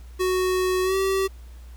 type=tone with pitch glide; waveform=square; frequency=370 to 385.3 Hz; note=F#4 to G4; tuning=0 to -30 cents; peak=-21 dBFS; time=0.19-1.28 s; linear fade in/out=20 ms; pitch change=+70 cents; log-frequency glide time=0.83-0.96 s; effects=added 60 Hz sine -39 dBFS peak until 1.76 s + pink hiss -56 dBFS RMS until 1.76 s